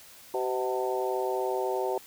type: harmonic tone with a mistuned harmonic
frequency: 127.8 Hz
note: C3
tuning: 40 cents flat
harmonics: 3 / 4 / 5 / 6 / 7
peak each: -30 / -33 / -35 / -36 / -34 dBFS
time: 0.34-1.98 s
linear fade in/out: 2 ms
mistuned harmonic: 6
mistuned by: -39 cents
effects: white hiss -51 dBFS RMS until 2.06 s